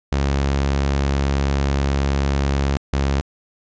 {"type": "tone pair in turn", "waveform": "sawtooth", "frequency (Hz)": [69.3, 69.03], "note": ["C#2", "C#2"], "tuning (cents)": [0, -7], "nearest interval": "unison", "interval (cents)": 7, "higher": "first", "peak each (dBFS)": -13, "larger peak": "neither", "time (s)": [[0.12, 2.77], [2.93, 3.21]], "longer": "first", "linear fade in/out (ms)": 0, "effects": ["resampled to 16000 Hz"]}